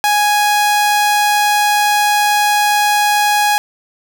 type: tone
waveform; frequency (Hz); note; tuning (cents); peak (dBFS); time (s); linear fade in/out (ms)
sawtooth; 830.6; G#5; 0; -7; 0.04-3.58; 0
effects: none